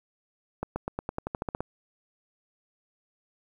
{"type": "accelerating click train", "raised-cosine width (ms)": 1, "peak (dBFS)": -16, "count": 12, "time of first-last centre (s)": [0.63, 1.606], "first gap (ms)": 130, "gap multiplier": 0.92, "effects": ["9-bit"]}